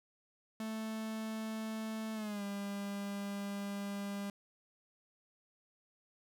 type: tone with pitch glide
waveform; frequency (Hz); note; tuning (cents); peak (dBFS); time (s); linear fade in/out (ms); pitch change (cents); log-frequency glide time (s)
45% pulse; 220 to 200.6; A3 to G3; 0 to +40; -38; 0.6-4.3; 2; -160; 2.14-2.43
effects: none